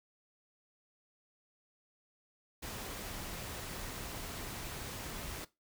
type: noise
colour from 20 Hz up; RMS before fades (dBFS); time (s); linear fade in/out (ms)
pink; -43; 2.62-5.45; 10
effects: noise-tail reverb RT60 0.2 s tail -17 dB re dry